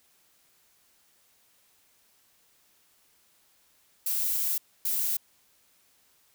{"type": "noise bursts at uneven times", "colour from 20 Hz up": "violet", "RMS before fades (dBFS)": -28, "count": 2, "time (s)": [[4.06, 4.58], [4.85, 5.17]], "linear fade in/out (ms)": 5, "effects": ["white hiss -65 dBFS RMS until 6.34 s"]}